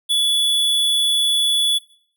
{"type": "tone", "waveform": "square", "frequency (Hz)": 3428, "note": "A7", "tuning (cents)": -46, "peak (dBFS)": -16, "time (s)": [0.09, 1.79], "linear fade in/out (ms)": 20, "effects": ["noise-tail reverb RT60 0.6 s tail -20 dB re dry"]}